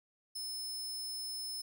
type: tone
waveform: sawtooth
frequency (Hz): 5230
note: E8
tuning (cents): -15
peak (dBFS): -36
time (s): 0.35-1.62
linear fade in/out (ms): 10
effects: none